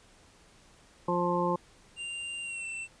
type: harmonic tone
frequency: 175.8 Hz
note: F3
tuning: 12 cents sharp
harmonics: 1 / 2 / 3 / 5 / 6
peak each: -32 / -32 / -32 / -32 / -32 dBFS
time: 1.08-1.56 s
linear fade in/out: 5 ms
type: tone with pitch glide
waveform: square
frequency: 2786 to 2685 Hz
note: F7 to E7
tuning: -5 to +31 cents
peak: -36 dBFS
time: 1.96-2.88 s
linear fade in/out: 50 ms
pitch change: -64 cents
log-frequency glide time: 2.42-2.66 s
effects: pink hiss -59 dBFS RMS until 3 s + resampled to 22050 Hz